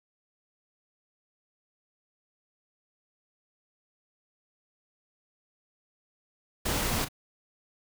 pink noise with echo, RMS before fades -29 dBFS, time 6.65-7.05 s, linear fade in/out 10 ms, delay 36 ms, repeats 1, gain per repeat -11 dB, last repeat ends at 7.086 s, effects none

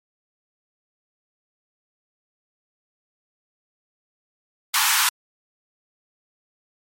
pink high-pass noise, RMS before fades -19 dBFS, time 4.74-5.09 s, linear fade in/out 2 ms, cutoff 840 Hz, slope 96 dB/octave, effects MP3 64 kbps

